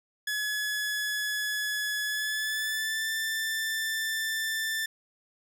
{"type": "tone with pitch glide", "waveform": "sawtooth", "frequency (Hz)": [1699, 1774.2], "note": ["G#6", "A6"], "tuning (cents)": [39, 14], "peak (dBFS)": -25, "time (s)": [0.27, 4.86], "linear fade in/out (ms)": 5, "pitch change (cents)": 75, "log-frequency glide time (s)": [2.03, 3.1], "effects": []}